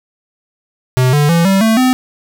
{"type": "tone with pitch steps", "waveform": "square", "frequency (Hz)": [127.8, 146.8, 168.63, 193.71, 222.5, 255.6], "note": ["C3", "D3", "E3", "G3", "A3", "C4"], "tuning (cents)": [-40, 0, 40, -20, 20, -40], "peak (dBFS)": -9, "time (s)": [0.97, 1.93], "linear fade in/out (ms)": 0, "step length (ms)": 160, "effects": []}